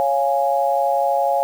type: chord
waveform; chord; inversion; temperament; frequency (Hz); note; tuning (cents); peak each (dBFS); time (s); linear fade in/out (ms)
sine; Db major; none; equal; 554.4 / 698.5 / 830.6; Db5 / F5 / Ab5; 0 / 0 / 0; -20; 0-1.43; 0
effects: 7-bit